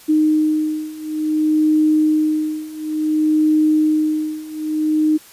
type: beating tone pair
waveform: sine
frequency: 308.2 / 308.77 Hz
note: D#4 / D#4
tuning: -16 / -13 cents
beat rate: 0.57 Hz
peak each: -18 / -16 dBFS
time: 0.08-5.18 s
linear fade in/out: 20 ms
effects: white hiss -44 dBFS RMS until 5.32 s + resampled to 32000 Hz